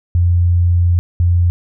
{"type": "tone pair in turn", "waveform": "sine", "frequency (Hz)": [87.31, 87.31], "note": ["F2", "F2"], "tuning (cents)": [0, 0], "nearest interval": "unison", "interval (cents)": 0, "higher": "neither", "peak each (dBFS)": -9, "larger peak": "neither", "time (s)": [[0.15, 0.99], [1.2, 1.5]], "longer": "first", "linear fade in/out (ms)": 0, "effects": []}